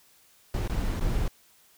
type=noise with dropouts; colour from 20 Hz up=brown; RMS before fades=-27 dBFS; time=0.54-1.28 s; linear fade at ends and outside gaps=2 ms; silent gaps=0.678-0.696 / 0.997-1.008 s; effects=white hiss -60 dBFS RMS until 1.77 s